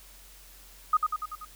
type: tone with echo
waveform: sine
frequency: 1244.5 Hz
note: D#6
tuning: in tune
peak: -18 dBFS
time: 0.93-0.97 s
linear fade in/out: 5 ms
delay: 96 ms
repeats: 5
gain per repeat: -4 dB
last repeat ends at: 1.45 s
effects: added 44 Hz sine -53 dBFS peak until 1.55 s + white hiss -53 dBFS RMS until 1.55 s